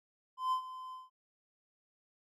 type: tone with ADSR envelope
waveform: triangle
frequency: 1028 Hz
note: C6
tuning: 31 cents flat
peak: -26 dBFS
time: 0.37-1.1 s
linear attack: 150 ms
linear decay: 92 ms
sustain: -15 dB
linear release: 170 ms
effects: none